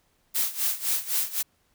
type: noise with tremolo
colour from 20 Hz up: blue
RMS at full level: -24 dBFS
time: 0.34-1.43 s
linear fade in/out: 20 ms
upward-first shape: sine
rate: 3.9 Hz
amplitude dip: 85%
effects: pink hiss -68 dBFS RMS until 1.74 s